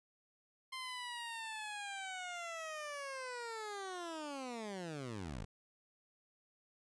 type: linear sweep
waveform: 15% pulse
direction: down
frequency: 1049 to 43.75 Hz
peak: -36 dBFS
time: 0.72-5.45 s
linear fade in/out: 10 ms
effects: resampled to 22050 Hz